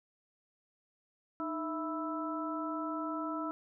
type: harmonic tone with a mistuned harmonic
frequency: 329.3 Hz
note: E4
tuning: 2 cents flat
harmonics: 1 / 2 / 3 / 4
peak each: -37 / -42 / -43 / -39 dBFS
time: 1.4-3.51 s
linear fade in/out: 0 ms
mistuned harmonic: 1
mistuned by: -110 cents
effects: none